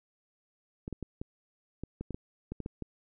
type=clicks; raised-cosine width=3 ms; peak=-24 dBFS; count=12; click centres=0.879 / 0.927 / 1.027 / 1.215 / 1.836 / 2.01 / 2.107 / 2.145 / 2.52 / 2.603 / 2.661 / 2.823 s; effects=none